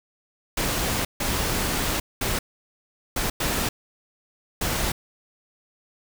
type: noise bursts at uneven times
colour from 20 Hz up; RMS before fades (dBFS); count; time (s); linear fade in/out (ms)
pink; -25; 6; 0.57-1.05 / 1.2-2 / 2.21-2.39 / 3.16-3.3 / 3.4-3.69 / 4.61-4.92; 5
effects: none